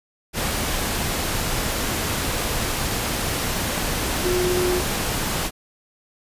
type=tone in noise; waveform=sine; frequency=360.6 Hz; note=F#4; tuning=45 cents flat; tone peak=-20 dBFS; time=4.22-4.82 s; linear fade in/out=50 ms; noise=pink; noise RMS=-24 dBFS; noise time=0.33-5.51 s; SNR=+1 dB; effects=resampled to 32000 Hz